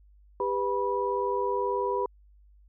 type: tone cluster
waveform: sine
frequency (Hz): 398.2 / 496.8 / 978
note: G4 / B4 / B5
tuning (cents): +27 / +10 / -17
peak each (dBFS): -29 / -31 / -29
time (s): 0.4-2.06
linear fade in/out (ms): 2
effects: added 50 Hz sine -54 dBFS peak until 2.68 s